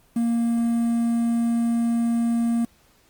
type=tone with quantisation; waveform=triangle; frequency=233.1 Hz; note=A#3; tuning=in tune; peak=-17 dBFS; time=0.16-2.65 s; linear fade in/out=5 ms; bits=7; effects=pink hiss -59 dBFS RMS until 3.09 s + Opus 24 kbps